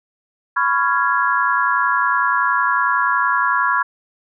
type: chord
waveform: sine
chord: C# dominant seventh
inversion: third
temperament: just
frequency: 997.9 / 1108.7 / 1385.9 / 1663.1 Hz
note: B5 / C#6 / E#6 / G#6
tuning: +18 / 0 / -14 / +2 cents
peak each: -20 dBFS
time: 0.56-3.83 s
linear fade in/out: 10 ms
effects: none